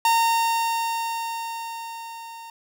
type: tone with level ramp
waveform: 45% pulse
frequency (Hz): 918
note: A#5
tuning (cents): -27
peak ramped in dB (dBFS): -16 to -38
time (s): 0.05-2.5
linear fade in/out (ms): 2
effects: none